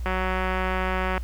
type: click train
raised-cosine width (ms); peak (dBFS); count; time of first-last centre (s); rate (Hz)
0.5; -12; 209; 0.06-1.178; 186
effects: added 60 Hz sine -28 dBFS peak until 1.23 s + pink hiss -52 dBFS RMS until 1.23 s